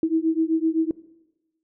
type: beating tone pair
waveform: sine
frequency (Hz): 319.2 / 327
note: D#4 / E4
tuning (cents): +44 / -14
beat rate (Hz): 7.8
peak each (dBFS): -22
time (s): 0.03-0.91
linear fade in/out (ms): 2
effects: noise-tail reverb RT60 1.0 s tail -19 dB re dry